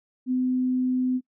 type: tone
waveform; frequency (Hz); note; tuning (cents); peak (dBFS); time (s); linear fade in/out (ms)
sine; 254.4; C4; -48; -21; 0.26-1.21; 50
effects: noise-tail reverb RT60 0.1 s tail -22 dB re dry